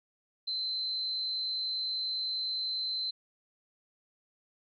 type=tone with amplitude modulation; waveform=sine; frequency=4075 Hz; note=C8; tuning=47 cents flat; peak=-29 dBFS; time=0.47-3.11 s; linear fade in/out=10 ms; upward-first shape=sine; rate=207 Hz; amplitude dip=40%; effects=none